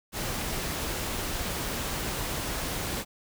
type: noise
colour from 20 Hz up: pink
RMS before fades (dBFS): -32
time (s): 0.12-3.05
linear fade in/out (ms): 50
effects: none